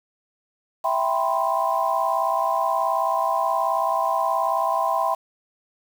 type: chord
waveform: sine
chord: C major seventh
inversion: first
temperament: equal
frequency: 659.3 / 784 / 987.8 / 1046.5 Hz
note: E5 / G5 / B5 / C6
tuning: 0 / 0 / 0 / 0 cents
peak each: -25 dBFS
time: 0.84-5.15 s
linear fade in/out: 10 ms
effects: 7-bit